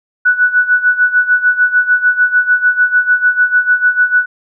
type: tone with tremolo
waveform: sine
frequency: 1480 Hz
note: F#6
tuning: in tune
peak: -5 dBFS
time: 0.25-4.26 s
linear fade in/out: 10 ms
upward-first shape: sine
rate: 6.7 Hz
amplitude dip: 80%
effects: none